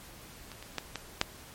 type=clicks; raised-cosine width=0.2 ms; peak=-26 / -26 / -14 / -17 / -7 dBFS; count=5; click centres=0.517 / 0.626 / 0.783 / 0.957 / 1.214 s; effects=pink hiss -50 dBFS RMS until 1.54 s + MP3 64 kbps